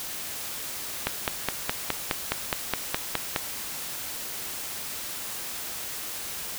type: click train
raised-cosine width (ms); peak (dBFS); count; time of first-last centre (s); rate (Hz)
0.3; -7; 12; 1.07-3.362; 4.8
effects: white hiss -35 dBFS RMS until 6.58 s